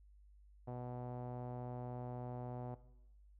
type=tone with low-pass filter; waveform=sawtooth; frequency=123.47 Hz; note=B2; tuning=in tune; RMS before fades=-45 dBFS; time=0.67-2.75 s; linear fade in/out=10 ms; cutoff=730 Hz; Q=2.7; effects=noise-tail reverb RT60 0.9 s tail -17 dB re dry + added 50 Hz sine -60 dBFS peak until 3.39 s